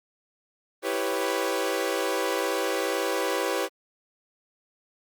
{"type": "chord", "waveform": "sawtooth", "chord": "C# half-diminished seventh", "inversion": "first", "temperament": "equal", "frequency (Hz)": [329.6, 392, 493.9, 554.4], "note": ["E4", "G4", "B4", "C#5"], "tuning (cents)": [0, 0, 0, 0], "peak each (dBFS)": [-29, -26, -26, -27], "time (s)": [0.82, 3.69], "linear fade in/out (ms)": 50, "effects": ["Opus 32 kbps"]}